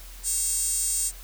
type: tone with high-pass filter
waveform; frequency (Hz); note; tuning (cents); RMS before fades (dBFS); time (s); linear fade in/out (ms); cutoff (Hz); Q
5% pulse; 546; C#5; -26; -26; 0.23-1.12; 50; 8700; 5.6
effects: added 42 Hz sine -41 dBFS peak until 1.23 s + white hiss -47 dBFS RMS until 1.23 s